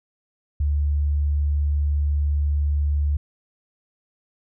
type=tone; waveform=sine; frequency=72.9 Hz; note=D2; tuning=12 cents flat; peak=-18 dBFS; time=0.6-3.17 s; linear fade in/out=5 ms; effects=none